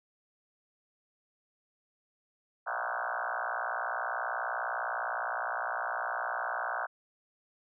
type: tone with frequency modulation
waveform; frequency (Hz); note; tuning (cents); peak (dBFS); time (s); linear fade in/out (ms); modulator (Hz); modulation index
sine; 1108.7; C#6; 0; -31; 2.66-6.87; 20; 59.7; 7.9
effects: none